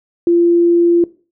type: tone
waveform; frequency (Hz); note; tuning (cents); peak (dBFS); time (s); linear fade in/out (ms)
sine; 343.4; F4; -29; -8; 0.27-1.04; 2
effects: noise-tail reverb RT60 0.4 s tail -20 dB re dry